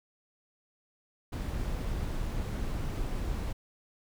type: noise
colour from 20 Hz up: brown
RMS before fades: -33 dBFS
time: 1.32-3.53 s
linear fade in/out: 10 ms
effects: none